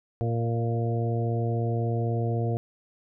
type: harmonic tone with a mistuned harmonic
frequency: 116.2 Hz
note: A#2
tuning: 5 cents flat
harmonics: 1 / 2 / 3 / 4 / 5 / 6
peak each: -25 / -35 / -35 / -33 / -40 / -36 dBFS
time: 0.21-2.57 s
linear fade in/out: 0 ms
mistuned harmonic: 5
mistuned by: +19 cents
effects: none